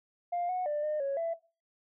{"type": "tone with pitch steps", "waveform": "sine", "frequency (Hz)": [701, 733, 593, 607, 553, 666], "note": ["F5", "F#5", "D5", "D#5", "C#5", "E5"], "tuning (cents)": [6, -16, 17, -43, -4, 18], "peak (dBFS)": -28, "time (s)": [0.32, 1.34], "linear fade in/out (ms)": 10, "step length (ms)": 170, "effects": ["noise-tail reverb RT60 0.3 s tail -18 dB re dry", "tanh soft clip ceiling -26 dBFS"]}